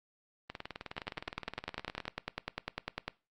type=two click trains; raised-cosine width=0.3 ms; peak=-19 / -24 dBFS; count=22 / 31; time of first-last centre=0.98-3.08 / 0.5-2.054 s; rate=10 / 19.3 Hz; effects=noise-tail reverb RT60 0.3 s tail -20 dB re dry + Opus 32 kbps